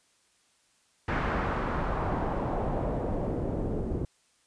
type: noise with low-pass filter sweep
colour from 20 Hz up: pink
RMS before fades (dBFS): -30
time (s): 1.08-4.05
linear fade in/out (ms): 2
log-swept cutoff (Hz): 1700 to 360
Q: 1.4
effects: white hiss -67 dBFS RMS until 4.46 s + resampled to 22050 Hz